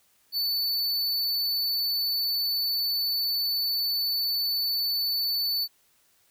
square tone, 4491 Hz, C#8, 22 cents sharp, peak -25 dBFS, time 0.32-5.68 s, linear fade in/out 50 ms, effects white hiss -65 dBFS RMS until 6.3 s

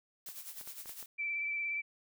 blue noise with tremolo, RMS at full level -44 dBFS, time 0.26-1.06 s, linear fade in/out 2 ms, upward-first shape sine, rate 9.8 Hz, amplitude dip 65%
clicks, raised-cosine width 0.5 ms, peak -37 dBFS, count 6, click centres 0.288 / 0.612 / 0.675 / 0.858 / 0.894 / 1.027 s
sine tone with vibrato, 2327 Hz, D7, 17 cents flat, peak -33 dBFS, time 1.18-1.82 s, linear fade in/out 20 ms, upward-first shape sine, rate 17 Hz, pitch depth 20 cents each way
effects none

